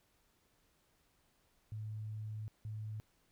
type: tone bursts at uneven times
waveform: sine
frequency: 107.8 Hz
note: A2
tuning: 35 cents flat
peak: -40 dBFS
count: 2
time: 1.72-2.48 / 2.65-3 s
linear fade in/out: 0 ms
effects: pink hiss -74 dBFS RMS until 3.31 s